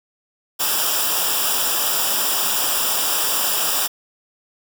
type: noise with comb filter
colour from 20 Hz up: white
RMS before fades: -20 dBFS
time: 0.59-3.88 s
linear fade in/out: 20 ms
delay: 0.47 ms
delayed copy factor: -0.8
effects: none